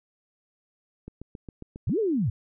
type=click train; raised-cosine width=3 ms; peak=-26 dBFS; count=7; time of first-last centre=1.08-1.895 s; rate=7.36 Hz
type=linear two-way sweep; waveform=sine; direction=up then down; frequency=68.7 to 466.2 to 87.9 Hz; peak=-22 dBFS; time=1.87-2.3 s; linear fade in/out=5 ms; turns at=1.99 s
effects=none